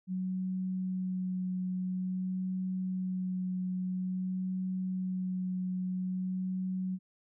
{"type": "tone with vibrato", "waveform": "sine", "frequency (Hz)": 185, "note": "F#3", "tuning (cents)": 0, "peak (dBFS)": -31, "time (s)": [0.07, 6.99], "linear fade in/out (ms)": 50, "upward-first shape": "sine", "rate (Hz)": 0.49, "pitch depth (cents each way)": 11, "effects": []}